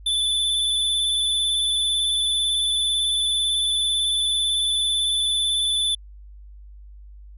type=tone with vibrato; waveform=square; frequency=3500 Hz; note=A7; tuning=10 cents flat; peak=-20 dBFS; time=0.06-5.95 s; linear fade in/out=5 ms; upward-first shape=sine; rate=18 Hz; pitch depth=22 cents each way; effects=added 50 Hz sine -40 dBFS peak until 7.37 s + resampled to 32000 Hz